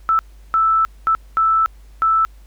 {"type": "tone bursts at uneven times", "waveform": "sine", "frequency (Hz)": 1318.5, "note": "E6", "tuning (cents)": 0, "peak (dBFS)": -12, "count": 5, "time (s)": [[0.09, 0.19], [0.54, 0.85], [1.07, 1.15], [1.37, 1.66], [2.02, 2.25]], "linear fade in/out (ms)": 0, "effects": ["added 50 Hz sine -40 dBFS peak until 2.46 s", "pink hiss -56 dBFS RMS until 2.46 s"]}